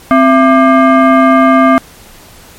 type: tone with frequency modulation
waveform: sine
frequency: 261.6 Hz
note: C4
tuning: in tune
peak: -3 dBFS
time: 0.11-1.78 s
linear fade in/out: 0 ms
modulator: 931 Hz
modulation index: 1.2
effects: pink hiss -37 dBFS RMS until 2.58 s + MP3 64 kbps